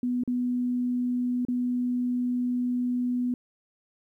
sine tone with dropouts, 246.9 Hz, B3, in tune, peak -24 dBFS, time 0.03-3.34 s, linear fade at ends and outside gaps 2 ms, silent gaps 0.236-0.276 / 1.451-1.484 s, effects 11-bit

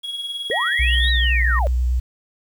triangle tone with tremolo, 3322 Hz, G#7, in tune, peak -22 dBFS, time 0.03-1.1 s, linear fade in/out 20 ms, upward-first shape sine, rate 19 Hz, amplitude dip 50%
sine linear two-way sweep, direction up then down, 394.1 to 3951 to 520 Hz, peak -21 dBFS, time 0.5-1.67 s, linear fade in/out 0 ms, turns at 1.1 s
sine tone with pitch glide, 1900 to 1850.2 Hz, A#6 to A#6, +33 to -13 cents, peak -21 dBFS, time 0.51-1.59 s, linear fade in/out 2 ms, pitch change -46 cents, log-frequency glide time 0.84-1.01 s
sine tone with vibrato, 61.74 Hz, B1, in tune, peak -16 dBFS, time 0.79-2 s, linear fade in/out 10 ms, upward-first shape sine, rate 9 Hz, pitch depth 22 cents each way
effects 8-bit

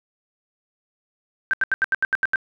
sine tone bursts, 1562 Hz, G6, 7 cents flat, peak -16 dBFS, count 9, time 1.51-2.358 s, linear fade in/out 0 ms, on 24 ms, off 79 ms, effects none

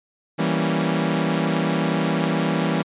sawtooth chord, E diminished seventh, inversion none, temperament equal, 164.81 / 196 / 233.1 / 277.2 Hz, E3 / G3 / Bb3 / Db4, 0 / 0 / 0 / 0 cents, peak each -19 / -21 / -23 / -23 dBFS, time 0.38-2.83 s, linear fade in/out 20 ms, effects resampled to 8000 Hz

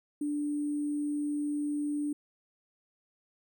sine tone with sample-and-hold, 293.7 Hz, D4, in tune, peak -29 dBFS, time 0.21-2.13 s, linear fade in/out 5 ms, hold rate 8820 Hz, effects none

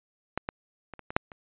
clicks, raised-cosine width 0.5 ms, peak -13 / -15 / -25 / -28 / -21 / -6 / -29 dBFS, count 7, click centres 0.376 / 0.489 / 0.937 / 0.993 / 1.105 / 1.165 / 1.318 s, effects resampled to 8000 Hz

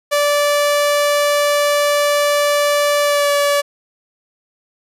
sawtooth tone with pitch glide, 582 to 574.3 Hz, D5 to D5, -16 to -39 cents, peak -9 dBFS, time 0.11-3.62 s, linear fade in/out 20 ms, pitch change -23 cents, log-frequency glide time 3.03-3.31 s, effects resampled to 32000 Hz

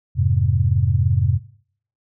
sine chord, F minor, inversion none, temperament just, 87.31 / 104.77 / 130.96 Hz, F2 / Ab2 / C3, 0 / +16 / +2 cents, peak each -19 dBFS, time 0.15-1.4 s, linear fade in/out 50 ms, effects noise-tail reverb RT60 0.6 s tail -20 dB re dry

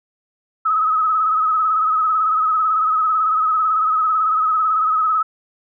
sine tone with vibrato, 1278 Hz, D#6, 46 cents sharp, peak -14 dBFS, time 0.65-5.23 s, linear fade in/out 10 ms, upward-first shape sine, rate 18 Hz, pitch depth 49 cents each way, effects none

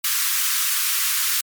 white high-pass noise, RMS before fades -21 dBFS, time 0.04-1.41 s, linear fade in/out 5 ms, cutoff 1100 Hz, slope 48 dB/octave, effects MP3 96 kbps

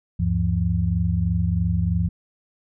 sine tone cluster, 76.7 / 99.8 / 171.4 Hz, D#2 / G2 / F3, -24 / +32 / -32 cents, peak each -23 dBFS, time 0.19-2.09 s, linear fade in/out 10 ms, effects none

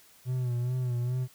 triangle tone with vibrato, 124.1 Hz, B2, 9 cents sharp, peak -25 dBFS, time 0.25-1.28 s, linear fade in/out 50 ms, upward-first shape sine, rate 2.4 Hz, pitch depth 54 cents each way, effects white hiss -58 dBFS RMS until 1.34 s

